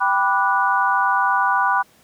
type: chord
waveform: sine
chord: G major seventh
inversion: none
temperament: equal with one note detuned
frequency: 784 / 987.8 / 1174.7 / 1468.9 Hz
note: G5 / B5 / D6 / F#6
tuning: 0 / 0 / 0 / -13 cents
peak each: -22 / -19 / -22 / -21 dBFS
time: 0-1.83 s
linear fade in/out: 20 ms
effects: pink hiss -54 dBFS RMS until 2.03 s + high-pass 100 Hz 12 dB/octave